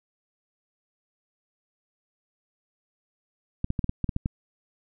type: clicks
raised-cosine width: 5 ms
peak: -13 dBFS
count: 9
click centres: 3.644 / 3.704 / 3.792 / 3.843 / 3.894 / 4.043 / 4.092 / 4.164 / 4.259 s
effects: none